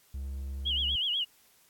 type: tone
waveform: triangle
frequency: 67.9 Hz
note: C#2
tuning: 35 cents flat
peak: -32 dBFS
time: 0.14-0.96 s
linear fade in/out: 5 ms
type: tone with vibrato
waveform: sine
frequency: 3089 Hz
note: G7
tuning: 26 cents flat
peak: -27 dBFS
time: 0.65-1.25 s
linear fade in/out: 20 ms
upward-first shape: sine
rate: 8.1 Hz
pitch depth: 140 cents each way
effects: white hiss -63 dBFS RMS until 1.69 s + AAC 64 kbps

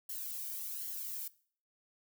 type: noise with flanger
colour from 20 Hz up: violet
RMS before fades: -41 dBFS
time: 0.09-1.28 s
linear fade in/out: 5 ms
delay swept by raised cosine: 0.81 to 1.5 ms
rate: 1.3 Hz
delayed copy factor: -0.7
effects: noise-tail reverb RT60 0.5 s tail -20 dB re dry

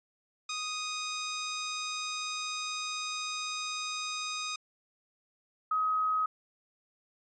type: tone pair in turn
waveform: 10% pulse / sine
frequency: 1244.5 / 1265.5 Hz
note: D#6 / D#6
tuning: 0 / +29 cents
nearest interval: unison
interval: 29 cents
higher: second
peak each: -25 / -26 dBFS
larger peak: first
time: 0.49-4.56 / 5.71-6.26 s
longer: first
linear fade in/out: 5 ms
effects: resampled to 16000 Hz

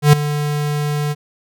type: tone with ADSR envelope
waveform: square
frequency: 147.7 Hz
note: D3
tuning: 10 cents sharp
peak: -4 dBFS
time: 0.02-1.15 s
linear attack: 110 ms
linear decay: 6 ms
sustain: -14 dB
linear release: 36 ms
effects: none

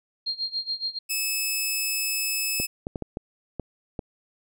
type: tone with tremolo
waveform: sine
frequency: 4215 Hz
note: C8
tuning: 12 cents sharp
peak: -24 dBFS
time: 0.26-0.99 s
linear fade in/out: 10 ms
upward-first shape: sine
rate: 7.1 Hz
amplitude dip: 90%
type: tone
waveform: 10% pulse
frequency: 2600 Hz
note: E7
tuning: 24 cents flat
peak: -16 dBFS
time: 1.09-2.67 s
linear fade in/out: 20 ms
type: clicks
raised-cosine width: 2 ms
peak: -17 dBFS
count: 7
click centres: 2.6 / 2.869 / 2.958 / 3.023 / 3.171 / 3.597 / 3.992 s
effects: none

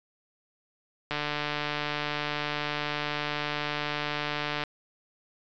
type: click train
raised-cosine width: 0.3 ms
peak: -14 dBFS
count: 523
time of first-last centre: 1.11-4.637 s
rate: 148 Hz
effects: resampled to 16000 Hz

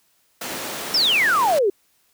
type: high-pass noise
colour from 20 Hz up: pink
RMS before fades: -30 dBFS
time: 0.41-1.59 s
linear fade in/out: 5 ms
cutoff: 260 Hz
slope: 12 dB/octave
type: exponential sweep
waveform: sine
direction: down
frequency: 5588 to 370 Hz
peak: -15 dBFS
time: 0.94-1.7 s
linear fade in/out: 5 ms
effects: white hiss -63 dBFS RMS until 2.13 s

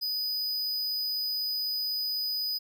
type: tone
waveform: square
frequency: 4978 Hz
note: D#8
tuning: in tune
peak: -29 dBFS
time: 0.01-2.59 s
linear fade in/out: 20 ms
effects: none

